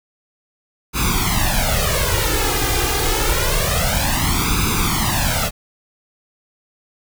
pink noise with flanger, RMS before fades -18 dBFS, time 0.93-5.51 s, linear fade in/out 50 ms, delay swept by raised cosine 0.8 to 2.5 ms, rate 0.27 Hz, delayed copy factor +0.95, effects none

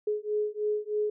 sine beating tone pair, 420 / 423.2 Hz, G#4 / G#4, +19 / +33 cents, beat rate 3.2 Hz, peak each -30 dBFS, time 0.07-1.1 s, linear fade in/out 5 ms, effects none

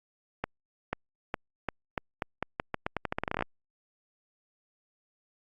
accelerating click train, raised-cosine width 0.5 ms, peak -14 dBFS, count 22, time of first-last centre 0.44-3.424 s, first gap 490 ms, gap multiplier 0.84, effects Opus 48 kbps

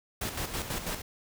pink noise with tremolo, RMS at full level -33 dBFS, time 0.21-1.02 s, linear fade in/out 5 ms, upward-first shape square, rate 6.1 Hz, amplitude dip 55%, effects none

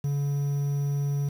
triangle tone with quantisation, 142.2 Hz, C#3, 45 cents sharp, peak -22 dBFS, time 0.04-1.29 s, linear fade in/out 5 ms, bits 8, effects none

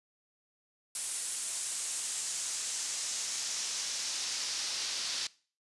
pink noise with band-pass filter sweep, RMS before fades -36 dBFS, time 0.95-5.27 s, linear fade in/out 2 ms, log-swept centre 9200 to 4700 Hz, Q 1.8, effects noise-tail reverb RT60 0.4 s tail -21 dB re dry + resampled to 24000 Hz

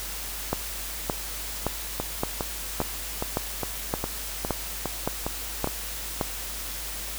two click trains, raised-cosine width 1 ms, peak -13 / -10 dBFS, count 10 / 11, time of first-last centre 2-5.673 / 0.53-6.212 s, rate 2.45 / 1.76 Hz, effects added 50 Hz sine -39 dBFS peak until 7.18 s + white hiss -35 dBFS RMS until 7.18 s

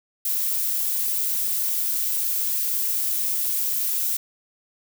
violet noise, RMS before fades -24 dBFS, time 0.25-4.17 s, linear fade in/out 5 ms, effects none

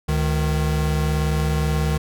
square tone pair together, 71.56 / 154.1 Hz, D2 / D#3, -44 / -16 cents, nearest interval octave + minor second, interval 1328 cents, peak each -22 dBFS, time 0.08-1.98 s, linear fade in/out 10 ms, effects none

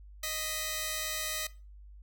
5% pulse tone pair together, 623.9 / 1997 Hz, D#5 / B6, +5 / +19 cents, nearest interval octave + minor sixth, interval 2014 cents, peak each -25 dBFS, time 0.23-1.47 s, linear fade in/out 5 ms, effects noise-tail reverb RT60 0.3 s tail -19 dB re dry + added 50 Hz sine -48 dBFS peak until 2.02 s

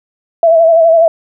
sine tone with vibrato, 659.3 Hz, E5, in tune, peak -4 dBFS, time 0.43-1.08 s, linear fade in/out 2 ms, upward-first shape sine, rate 12 Hz, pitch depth 46 cents each way, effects none

